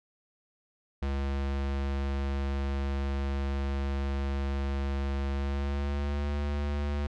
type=tone with pitch glide; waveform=square; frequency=69 to 72.31 Hz; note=C#2 to D2; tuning=-7 to -26 cents; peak=-29 dBFS; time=1.02-7.07 s; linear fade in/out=5 ms; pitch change=+81 cents; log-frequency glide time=5.34-6.3 s; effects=low-pass 4000 Hz 12 dB/octave